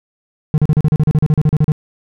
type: tone bursts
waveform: triangle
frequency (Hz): 152.3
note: D#3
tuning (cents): -37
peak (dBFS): -6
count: 16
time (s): 0.54-1.719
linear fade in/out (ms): 0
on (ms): 39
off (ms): 37
effects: none

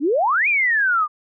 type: exponential two-way sweep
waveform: sine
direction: up then down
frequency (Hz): 261.6 to 2489 to 1177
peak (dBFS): -15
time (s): 0-1.08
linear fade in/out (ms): 50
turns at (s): 0.48
effects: none

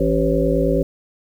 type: harmonic tone with a mistuned harmonic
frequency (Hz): 55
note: A1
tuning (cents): 0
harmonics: 1 / 3 / 5 / 7 / 9 / 10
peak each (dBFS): -22 / -22 / -22 / -22 / -22 / -22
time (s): 0-0.83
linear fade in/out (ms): 5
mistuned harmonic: 9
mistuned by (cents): +20
effects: 8-bit

